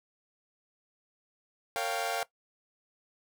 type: chord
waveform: sawtooth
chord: G half-diminished seventh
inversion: first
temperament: equal with one note detuned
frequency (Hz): 457.4 / 554.4 / 698.5 / 784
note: Bb4 / Db5 / F5 / G5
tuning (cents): -33 / 0 / 0 / 0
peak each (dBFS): -34 / -34 / -30 / -32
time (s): 1.76-2.23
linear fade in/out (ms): 0
effects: noise-tail reverb RT60 0.1 s tail -18 dB re dry